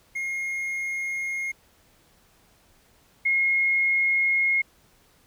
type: tone pair in turn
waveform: triangle / sine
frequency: 2144 / 2154 Hz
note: C7 / C7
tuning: +42 / +50 cents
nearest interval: unison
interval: 8 cents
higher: second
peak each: -25 / -19 dBFS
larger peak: second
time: 0.15-1.52 / 3.25-4.62 s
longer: neither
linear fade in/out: 10 ms
effects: pink hiss -60 dBFS RMS until 5.26 s